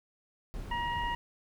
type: noise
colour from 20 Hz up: brown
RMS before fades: -40 dBFS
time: 0.54-1.15 s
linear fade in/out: 0 ms
type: harmonic tone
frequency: 950 Hz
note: A#5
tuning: 33 cents sharp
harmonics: 1 / 2 / 3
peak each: -32 / -38 / -42 dBFS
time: 0.71-1.15 s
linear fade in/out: 5 ms
effects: none